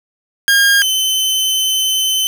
sawtooth tone pair in turn, 1620 / 3058 Hz, G#6 / G7, -43 / -44 cents, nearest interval major seventh, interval 1099 cents, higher second, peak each -5 / -10 dBFS, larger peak first, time 0.48-0.82 / 0.82-2.27 s, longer second, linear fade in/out 0 ms, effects none

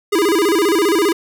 square tone with vibrato, 367.6 Hz, F#4, 11 cents flat, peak -13 dBFS, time 0.12-1.13 s, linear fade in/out 10 ms, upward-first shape square, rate 15 Hz, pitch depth 190 cents each way, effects none

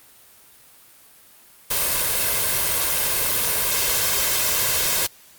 white noise with comb filter, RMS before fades -21 dBFS, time 1.7-5.07 s, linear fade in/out 10 ms, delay 1.9 ms, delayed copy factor +0.5, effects white hiss -50 dBFS RMS until 5.38 s + Opus 32 kbps

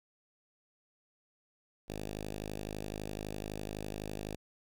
5% pulse tone with notch filter, 51.91 Hz, G#1, in tune, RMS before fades -41 dBFS, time 1.88-4.36 s, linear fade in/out 10 ms, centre 1400 Hz, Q 1.5, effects none

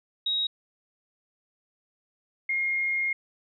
sine tone pair in turn, 3798 / 2137 Hz, A#7 / C7, +32 / +36 cents, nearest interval minor seventh, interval 996 cents, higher first, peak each -24 dBFS, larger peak neither, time 0.26-0.47 / 2.49-3.13 s, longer second, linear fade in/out 5 ms, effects none

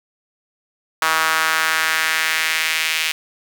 sawtooth tone with high-pass filter sweep, 159.8 Hz, D#3, 47 cents sharp, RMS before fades -19 dBFS, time 1.02-3.12 s, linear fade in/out 2 ms, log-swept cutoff 1200 to 2500 Hz, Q 2.1, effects none

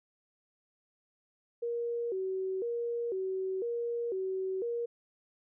sine tone with vibrato, 422.6 Hz, G#4, 30 cents sharp, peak -31 dBFS, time 1.62-4.86 s, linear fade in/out 10 ms, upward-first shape square, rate 1 Hz, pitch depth 190 cents each way, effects none

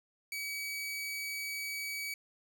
sawtooth tone, 2276 Hz, C#7, 45 cents sharp, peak -33 dBFS, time 0.32-2.14 s, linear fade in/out 2 ms, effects none

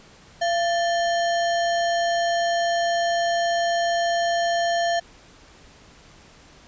sine tone with sample-and-hold, 684 Hz, F5, 36 cents flat, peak -19 dBFS, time 0.41-5 s, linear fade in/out 10 ms, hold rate 2450 Hz, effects pink hiss -50 dBFS RMS until 6.67 s + resampled to 16000 Hz

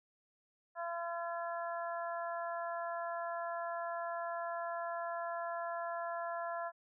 harmonic tone, 340 Hz, F4, 46 cents flat, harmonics 2 / 3 / 4 / 5, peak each -39 / -43 / -45 / -47 dBFS, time 0.75-6.72 s, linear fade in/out 50 ms, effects none

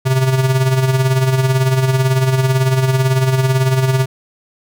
square tone with tremolo, 131.3 Hz, C3, 6 cents sharp, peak -10 dBFS, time 0.05-4.06 s, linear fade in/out 20 ms, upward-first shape sine, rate 18 Hz, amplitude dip 55%, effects none

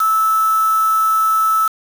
sine tone with quantisation, 1310 Hz, E6, 11 cents flat, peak -12 dBFS, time 0-1.68 s, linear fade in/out 5 ms, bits 4, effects none

